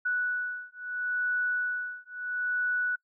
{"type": "beating tone pair", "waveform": "sine", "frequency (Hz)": [1477, 1477.75], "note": ["F#6", "F#6"], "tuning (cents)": [-3, -3], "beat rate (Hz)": 0.75, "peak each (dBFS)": -31, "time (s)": [0.05, 2.96], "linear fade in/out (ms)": 10, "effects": ["noise-tail reverb RT60 0.1 s tail -26 dB re dry"]}